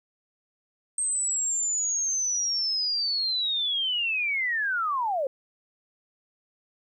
sine linear sweep, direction down, 8372 to 510 Hz, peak -24 dBFS, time 0.98-5.27 s, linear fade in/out 2 ms, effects 11-bit

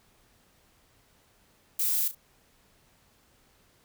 violet noise with echo, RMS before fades -27 dBFS, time 1.79-2.08 s, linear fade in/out 5 ms, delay 35 ms, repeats 2, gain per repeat -11 dB, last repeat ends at 2.15 s, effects pink hiss -64 dBFS RMS until 3.84 s

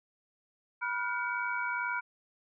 sine tone cluster, 977 / 1414 / 1516 / 2275 Hz, B5 / F6 / F#6 / C#7, -19 / +21 / +42 / +44 cents, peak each -35 / -34 / -40 / -38 dBFS, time 0.81-2.01 s, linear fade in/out 20 ms, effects none

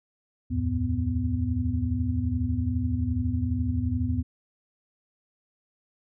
sine tone cluster, 75.8 / 87.7 / 110.2 / 249.6 Hz, D#2 / F2 / A2 / B3, -45 / +8 / +3 / +19 cents, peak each -31 / -28 / -30 / -29 dBFS, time 0.5-4.23 s, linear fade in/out 20 ms, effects none

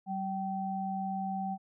sine tone pair together, 191.5 / 771.6 Hz, G3 / G5, -40 / -28 cents, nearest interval 2 octaves, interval 2412 cents, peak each -35 / -34 dBFS, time 0.06-1.58 s, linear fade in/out 50 ms, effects none

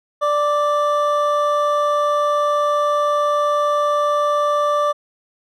triangle tone pair together, 588.5 / 1173 Hz, D5 / D6, +3 / -2 cents, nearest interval octave, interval 1195 cents, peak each -16 dBFS, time 0.21-4.93 s, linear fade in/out 20 ms, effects none

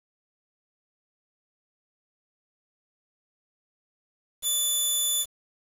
10% pulse tone, 3490 Hz, A7, 15 cents flat, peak -15 dBFS, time 4.42-5.26 s, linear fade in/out 50 ms, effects resampled to 32000 Hz + 7-bit

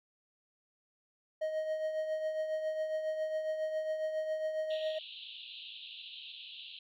triangle tone with tremolo, 626 Hz, D#5, 10 cents sharp, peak -28 dBFS, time 1.41-4.99 s, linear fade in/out 10 ms, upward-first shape triangle, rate 7.3 Hz, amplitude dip 55%
pink band-pass noise, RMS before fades -48 dBFS, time 4.7-6.79 s, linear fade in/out 5 ms, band 2700 to 4000 Hz, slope 96 dB/octave
effects none

